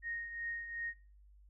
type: tone with tremolo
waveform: sine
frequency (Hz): 1861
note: A#6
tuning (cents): -3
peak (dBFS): -36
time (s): 0.02-0.94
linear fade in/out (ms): 50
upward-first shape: triangle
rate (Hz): 2.7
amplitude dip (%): 65
effects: noise-tail reverb RT60 0.5 s tail -25 dB re dry + added 50 Hz sine -58 dBFS peak until 1.49 s